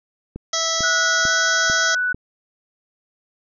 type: click train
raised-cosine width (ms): 3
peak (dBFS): -17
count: 5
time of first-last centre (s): 0.36-2.146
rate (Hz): 2.24
type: harmonic tone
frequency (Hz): 655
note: E5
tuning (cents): -11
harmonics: 1 / 2 / 3 / 5 / 6 / 7 / 8 / 9 / 10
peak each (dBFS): -28 / -27 / -30 / -28 / -30 / -31 / -26 / -26 / -29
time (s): 0.53-1.95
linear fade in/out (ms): 5
type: tone with pitch glide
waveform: sine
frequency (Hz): 1462 to 1484.1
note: F#6 to F#6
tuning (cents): -21 to +5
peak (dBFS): -18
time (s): 0.83-2.13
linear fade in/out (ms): 10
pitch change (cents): +26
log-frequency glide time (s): 1.23-1.29
effects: none